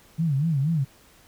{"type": "tone with vibrato", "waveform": "sine", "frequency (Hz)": 150, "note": "D3", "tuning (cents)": 37, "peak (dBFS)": -20, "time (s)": [0.18, 0.85], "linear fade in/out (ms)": 20, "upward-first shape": "sine", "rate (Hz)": 4.2, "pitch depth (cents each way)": 200, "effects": ["pink hiss -55 dBFS RMS until 1.27 s"]}